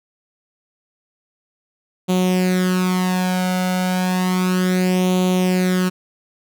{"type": "tone with flanger", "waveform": "sawtooth", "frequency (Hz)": 183.4, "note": "F#3", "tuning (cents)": -15, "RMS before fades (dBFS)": -18, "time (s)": [2.08, 5.9], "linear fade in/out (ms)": 20, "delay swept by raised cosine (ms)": [0.29, 1.39], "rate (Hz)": 0.32, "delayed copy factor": 0.7, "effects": []}